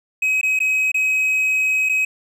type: tone with dropouts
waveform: triangle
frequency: 2539 Hz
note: D#7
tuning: 34 cents sharp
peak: -14 dBFS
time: 0.22-2.05 s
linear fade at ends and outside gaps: 5 ms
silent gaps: 0.413-0.43 / 0.591-0.602 / 0.918-0.943 / 1.89-1.894 s
effects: none